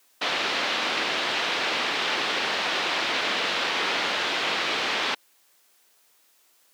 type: low-pass noise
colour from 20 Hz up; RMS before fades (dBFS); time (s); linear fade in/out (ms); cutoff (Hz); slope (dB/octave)
white; -26; 0.21-5.15; 10; 3800; 24
effects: white hiss -62 dBFS RMS until 6.73 s + high-pass 300 Hz 12 dB/octave